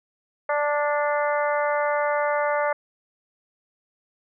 harmonic tone with a mistuned harmonic, 293.7 Hz, D4, in tune, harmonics 2 / 3 / 4 / 5 / 6 / 7, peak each -23 / -27 / -29 / -31 / -33 / -34 dBFS, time 0.49-2.73 s, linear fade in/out 5 ms, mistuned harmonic 5, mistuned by -20 cents, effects none

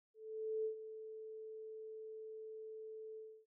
sine tone with ADSR envelope, 438 Hz, A4, 8 cents flat, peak -35 dBFS, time 0.14-3.46 s, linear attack 510 ms, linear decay 100 ms, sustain -12 dB, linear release 290 ms, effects none

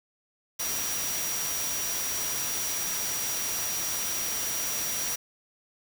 sine tone in noise, 5770 Hz, F#8, 44 cents flat, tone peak -32 dBFS, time 0.59-5.16 s, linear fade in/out 10 ms, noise white, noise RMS -32 dBFS, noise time 0.59-5.16 s, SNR -3 dB, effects none

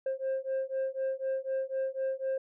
sine beating tone pair, 529 / 533 Hz, C5 / C5, +19 / +32 cents, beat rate 4 Hz, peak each -31 dBFS, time 0.06-2.38 s, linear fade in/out 5 ms, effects tanh soft clip ceiling -27 dBFS

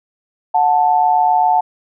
sine tone pair together, 732.5 / 880 Hz, F#5 / A5, -18 / 0 cents, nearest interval minor third, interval 318 cents, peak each -13 dBFS, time 0.54-1.61 s, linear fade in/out 10 ms, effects none

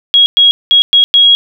sine tone bursts at uneven times, 3302 Hz, G#7, 11 cents flat, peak -3 dBFS, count 5, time 0.14-0.26 / 0.37-0.51 / 0.71-0.82 / 0.93-1.04 / 1.14-1.35 s, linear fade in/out 0 ms, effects none

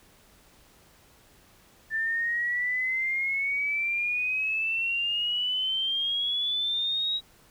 sine exponential sweep, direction up, 1767 to 3842 Hz, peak -25 dBFS, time 1.9-7.21 s, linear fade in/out 50 ms, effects pink hiss -58 dBFS RMS until 7.5 s

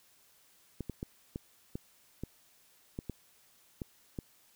clicks, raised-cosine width 3 ms, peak -24 dBFS, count 10, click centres 0.807 / 0.897 / 1.029 / 1.359 / 1.755 / 2.236 / 2.989 / 3.097 / 3.818 / 4.188 s, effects white hiss -65 dBFS RMS until 4.55 s

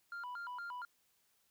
sine tone with vibrato, 1174.7 Hz, D6, in tune, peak -39 dBFS, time 0.12-0.85 s, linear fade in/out 2 ms, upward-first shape square, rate 4.3 Hz, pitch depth 300 cents each way, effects tanh soft clip ceiling -41 dBFS + white hiss -75 dBFS RMS until 1.5 s

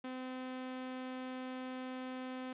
sawtooth tone, 256.8 Hz, C4, 32 cents flat, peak -37 dBFS, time 0.04-2.53 s, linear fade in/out 5 ms, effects resampled to 8000 Hz + 11-bit

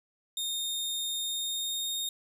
sawtooth tone with pitch glide, 3673 to 3696 Hz, A#7 to A#7, -26 to -16 cents, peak -28 dBFS, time 0.37-2.09 s, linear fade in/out 2 ms, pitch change +10 cents, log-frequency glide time 1.16-1.93 s, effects none

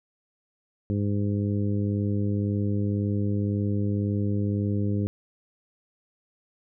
harmonic tone, 101.9 Hz, G#2, 32 cents flat, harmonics 1 / 2 / 3 / 4 / 5, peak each -25 / -28 / -32 / -36 / -40 dBFS, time 0.9-5.07 s, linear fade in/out 0 ms, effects none

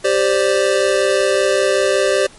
square chord, G suspended fourth, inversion none, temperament just, 392 / 522.7 / 588 Hz, G4 / C5 / D5, 0 / -2 / +2 cents, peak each -18 dBFS, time 0.04-2.27 s, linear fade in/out 10 ms, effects pink hiss -43 dBFS RMS until 2.38 s + MP3 48 kbps

